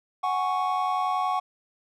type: chord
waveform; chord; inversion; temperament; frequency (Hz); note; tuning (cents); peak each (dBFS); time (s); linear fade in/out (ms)
triangle; F# suspended second; none; equal; 740 / 830.6 / 1108.7; F#5 / G#5 / C#6; 0 / 0 / 0; -25 / -29 / -25; 0.23-1.4; 10
effects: none